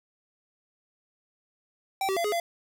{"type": "tone with pitch steps", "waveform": "square", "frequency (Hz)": [776, 384.7, 682, 417.6, 683], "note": ["G5", "G4", "F5", "G#4", "F5"], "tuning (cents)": [-18, -33, -41, 10, -39], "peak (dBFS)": -26, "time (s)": [2.01, 2.4], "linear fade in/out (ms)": 2, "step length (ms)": 78, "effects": []}